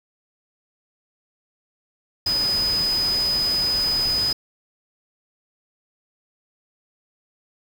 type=tone in noise; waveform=sine; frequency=5000 Hz; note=D#8; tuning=8 cents sharp; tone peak=-19 dBFS; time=2.26-4.33 s; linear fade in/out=5 ms; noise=pink; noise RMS=-32 dBFS; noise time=2.26-4.33 s; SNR=+10 dB; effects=none